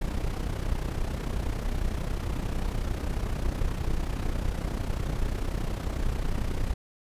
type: noise with amplitude modulation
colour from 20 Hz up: brown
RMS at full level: -26 dBFS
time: 0.01-6.74 s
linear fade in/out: 10 ms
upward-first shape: sine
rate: 31.1 Hz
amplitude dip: 65%
effects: resampled to 32000 Hz